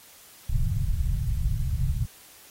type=low-pass noise; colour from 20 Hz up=pink; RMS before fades=-25 dBFS; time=0.49-2.06 s; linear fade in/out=10 ms; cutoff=150 Hz; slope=48 dB/octave; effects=white hiss -51 dBFS RMS until 2.5 s + AAC 48 kbps